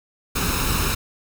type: noise with comb filter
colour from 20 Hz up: pink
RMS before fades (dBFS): -22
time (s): 0.35-0.95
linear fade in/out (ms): 10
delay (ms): 0.76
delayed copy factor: +0.6
effects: none